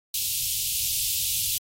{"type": "band-stop noise", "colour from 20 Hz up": "white", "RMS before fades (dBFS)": -26, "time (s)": [0.14, 1.58], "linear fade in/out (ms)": 2, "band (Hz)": [130, 2700], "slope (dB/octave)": 48, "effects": ["AAC 48 kbps"]}